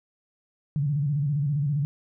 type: tone with vibrato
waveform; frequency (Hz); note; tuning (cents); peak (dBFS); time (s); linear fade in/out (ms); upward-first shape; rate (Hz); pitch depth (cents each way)
sine; 144.3; D3; -30; -22; 0.76-1.85; 0; square; 15; 89
effects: none